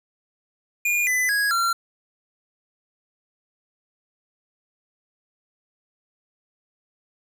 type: tone with pitch steps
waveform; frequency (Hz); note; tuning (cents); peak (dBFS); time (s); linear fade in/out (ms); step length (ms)
square; 2426 / 2005 / 1657 / 1369.4; D#7 / B6 / G#6 / F6; -44 / +26 / -4 / -34; -20; 0.85-1.73; 5; 220
effects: none